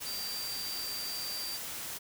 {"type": "tone in noise", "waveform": "sine", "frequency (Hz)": 4700, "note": "D8", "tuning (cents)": 1, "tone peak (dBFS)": -37, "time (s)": [0.05, 1.58], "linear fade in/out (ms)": 20, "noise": "white", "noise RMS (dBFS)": -40, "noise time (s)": [0, 1.99], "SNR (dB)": 0, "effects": []}